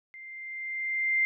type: tone with level ramp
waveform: sine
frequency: 2093 Hz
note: C7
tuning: in tune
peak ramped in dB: -43 to -21 dBFS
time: 0.14-1.25 s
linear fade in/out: 0 ms
effects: none